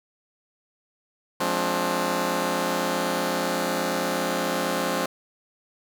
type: chord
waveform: 10% pulse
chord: D half-diminished seventh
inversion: first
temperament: just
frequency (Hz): 176.2 / 211.4 / 264.3 / 293.7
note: F3 / Ab3 / C4 / D4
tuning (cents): +16 / +31 / +18 / 0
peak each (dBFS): -21 / -22 / -21 / -22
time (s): 1.4-5.06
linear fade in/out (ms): 5
effects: none